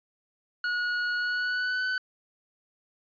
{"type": "tone with pitch glide", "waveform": "45% pulse", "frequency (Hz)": [1453, 1507.7], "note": ["F#6", "F#6"], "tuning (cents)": [-32, 32], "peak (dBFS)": -26, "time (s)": [0.64, 1.98], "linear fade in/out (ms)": 2, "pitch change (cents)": 64, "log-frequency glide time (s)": [1.17, 1.86], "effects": ["resampled to 11025 Hz"]}